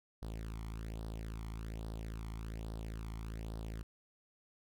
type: tone with flanger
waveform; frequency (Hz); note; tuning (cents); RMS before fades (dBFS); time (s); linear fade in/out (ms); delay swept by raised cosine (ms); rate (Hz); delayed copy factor
sawtooth; 55; A1; 0; -43; 0.22-3.83; 5; 0.21 to 0.94; 1.2; +0.7
effects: none